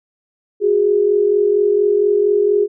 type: tone pair together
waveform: sine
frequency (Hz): 368.2 / 412.5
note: F#4 / G#4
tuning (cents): -8 / -12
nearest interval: major second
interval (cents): 196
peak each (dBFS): -18 / -12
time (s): 0.6-2.68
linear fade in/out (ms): 50
effects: none